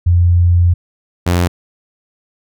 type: tone pair in turn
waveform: sine / sawtooth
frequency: 87.31 / 87.92 Hz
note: F2 / F2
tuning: 0 / +12 cents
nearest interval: unison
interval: 12 cents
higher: second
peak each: -7 dBFS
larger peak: neither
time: 0.06-0.74 / 1.26-1.48 s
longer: first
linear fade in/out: 10 ms
effects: none